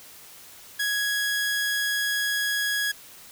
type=tone; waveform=sawtooth; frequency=1664 Hz; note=G#6; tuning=3 cents sharp; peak=-20 dBFS; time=0.79-2.92 s; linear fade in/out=10 ms; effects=white hiss -47 dBFS RMS until 3.31 s

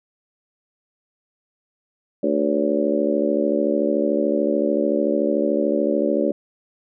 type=harmonic tone with a mistuned harmonic; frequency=73.6 Hz; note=D2; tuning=4 cents sharp; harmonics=3 / 4 / 5 / 6 / 7 / 8; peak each=-25 / -23 / -24 / -27 / -27 / -23 dBFS; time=2.23-6.32 s; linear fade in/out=5 ms; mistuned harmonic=8; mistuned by=-60 cents; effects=none

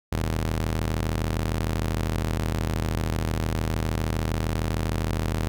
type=ring-modulated tone; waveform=sawtooth; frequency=79.7 Hz; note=D#2; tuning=42 cents sharp; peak=-17 dBFS; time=0.12-5.48 s; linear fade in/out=0 ms; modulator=23.4 Hz; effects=none

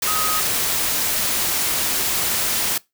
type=tone in noise; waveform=sine; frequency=1258 Hz; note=D#6; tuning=19 cents sharp; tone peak=-23 dBFS; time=0.07-0.4 s; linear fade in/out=5 ms; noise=white; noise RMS=-21 dBFS; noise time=0.02-2.78 s; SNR=-5 dB; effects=noise-tail reverb RT60 0.2 s tail -22 dB re dry

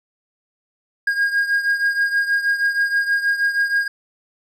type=beating tone pair; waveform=triangle; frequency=1626 / 1632.3 Hz; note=G#6 / G#6; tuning=-37 / -30 cents; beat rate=6.3 Hz; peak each=-16 / -21 dBFS; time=1.07-3.88 s; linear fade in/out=5 ms; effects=none

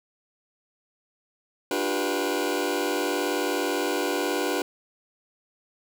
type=chord; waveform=sawtooth; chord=G dominant seventh; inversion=second; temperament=just; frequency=294 / 352.8 / 392 / 490 Hz; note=D4 / F4 / G4 / B4; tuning=+2 / +18 / 0 / -14 cents; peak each=-26 dBFS; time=1.71-4.62 s; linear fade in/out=2 ms; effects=none

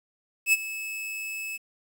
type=tone with ADSR envelope; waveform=45% pulse; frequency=2601 Hz; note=E7; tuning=24 cents flat; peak=-16 dBFS; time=0.46-1.58 s; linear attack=69 ms; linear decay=30 ms; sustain=-16 dB; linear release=22 ms; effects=9-bit

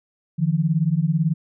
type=beating tone pair; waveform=sine; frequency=151.8 / 169.8 Hz; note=D#3 / F3; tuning=-42 / -48 cents; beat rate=18 Hz; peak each=-20 dBFS; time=0.38-1.34 s; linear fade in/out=20 ms; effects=none

